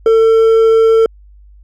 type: tone with hard clipping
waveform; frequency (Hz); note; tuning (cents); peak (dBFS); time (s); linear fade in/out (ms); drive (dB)
triangle; 449; A4; +35; -7; 0.06-1.06; 2; 7
effects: added 50 Hz sine -38 dBFS peak until 1.63 s + AAC 64 kbps